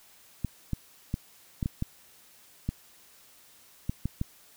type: clicks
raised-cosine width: 5 ms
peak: -16 dBFS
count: 10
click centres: 0.447 / 0.733 / 1.141 / 1.628 / 1.659 / 1.824 / 2.69 / 3.895 / 4.056 / 4.214 s
effects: white hiss -57 dBFS RMS until 4.56 s